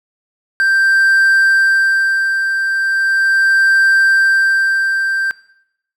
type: tone with tremolo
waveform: triangle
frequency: 1572 Hz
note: G6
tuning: 4 cents sharp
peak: -6 dBFS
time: 0.6-5.31 s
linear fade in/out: 0 ms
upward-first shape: sine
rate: 0.38 Hz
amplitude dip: 50%
effects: noise-tail reverb RT60 0.8 s tail -20 dB re dry